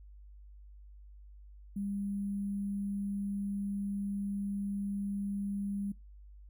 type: tone with sample-and-hold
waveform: sine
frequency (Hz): 200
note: G3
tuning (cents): +35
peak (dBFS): -33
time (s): 1.76-5.92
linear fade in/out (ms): 5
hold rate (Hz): 11025
effects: noise-tail reverb RT60 0.2 s tail -22 dB re dry + added 50 Hz sine -50 dBFS peak until 6.49 s